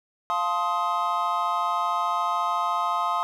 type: chord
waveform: triangle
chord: F dominant seventh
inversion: none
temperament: just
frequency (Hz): 698.5 / 873.1 / 1047.7 / 1257.2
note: F5 / A5 / C6 / Eb6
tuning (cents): 0 / -14 / +2 / +18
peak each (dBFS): -28 / -29 / -25 / -25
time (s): 0.3-3.23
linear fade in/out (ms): 0
effects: none